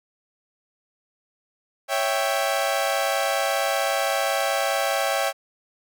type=chord; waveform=sawtooth; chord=C# diminished; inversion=none; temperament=equal; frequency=554.4 / 659.3 / 784 Hz; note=C#5 / E5 / G5; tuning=0 / 0 / 0 cents; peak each=-22 dBFS; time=1.88-5.33 s; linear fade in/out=50 ms; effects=none